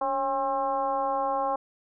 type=tone with frequency modulation; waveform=sine; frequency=809 Hz; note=G#5; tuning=46 cents flat; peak=-24 dBFS; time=0.01-1.56 s; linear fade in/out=5 ms; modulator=263 Hz; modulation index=1.2; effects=none